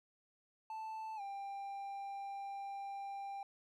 triangle tone with pitch glide, 880 to 793.1 Hz, A5 to G5, 0 to +20 cents, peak -40 dBFS, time 0.7-3.43 s, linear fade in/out 2 ms, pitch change -180 cents, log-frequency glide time 1.16-1.21 s, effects none

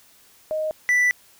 sine / triangle tone pair in turn, 622.3 / 1975.7 Hz, D#5 / B6, 0 / 0 cents, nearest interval octave + minor sixth, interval 2000 cents, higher second, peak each -22 / -14 dBFS, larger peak second, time 0.51-0.71 / 0.89-1.11 s, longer second, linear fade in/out 0 ms, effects white hiss -54 dBFS RMS until 1.39 s

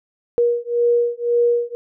sine beating tone pair, 475.4 / 477.3 Hz, A#4 / A#4, +34 / +41 cents, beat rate 1.9 Hz, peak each -18 dBFS, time 0.38-1.75 s, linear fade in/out 0 ms, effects none

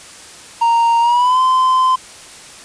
triangle tone with pitch glide, 929 to 1030.8 Hz, A#5 to C6, -6 to -26 cents, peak -8 dBFS, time 0.61-1.96 s, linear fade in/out 10 ms, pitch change +180 cents, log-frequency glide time 1-1.4 s, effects white hiss -37 dBFS RMS until 2.64 s + resampled to 22050 Hz

